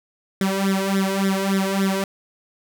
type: tone with flanger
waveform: sawtooth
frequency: 194 Hz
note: G3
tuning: 18 cents flat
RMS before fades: -21 dBFS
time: 0.41-2.04 s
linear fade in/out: 2 ms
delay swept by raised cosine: 0.54 to 2.04 ms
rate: 3.5 Hz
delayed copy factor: +0.95
effects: none